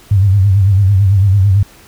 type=tone with vibrato; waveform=sine; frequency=98 Hz; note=G2; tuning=in tune; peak=-6 dBFS; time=0.11-1.63 s; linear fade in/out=5 ms; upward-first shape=sine; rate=9 Hz; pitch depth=94 cents each way; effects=pink hiss -42 dBFS RMS until 1.87 s